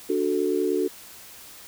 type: chord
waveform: sine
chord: D major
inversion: none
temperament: equal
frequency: 293.7 / 370 / 440 Hz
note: D4 / F#4 / A4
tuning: 0 / 0 / 0 cents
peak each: -27 / -24 / -26 dBFS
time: 0.09-0.88 s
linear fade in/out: 10 ms
effects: white hiss -45 dBFS RMS until 1.67 s